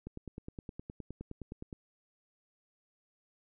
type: click train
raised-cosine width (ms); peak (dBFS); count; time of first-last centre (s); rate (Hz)
3; -29; 17; 0.07-1.728; 9.65
effects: none